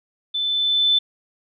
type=tone with level ramp; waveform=sine; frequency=3520 Hz; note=A7; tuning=in tune; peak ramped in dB=-21 to -13 dBFS; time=0.34-0.99 s; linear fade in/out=10 ms; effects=none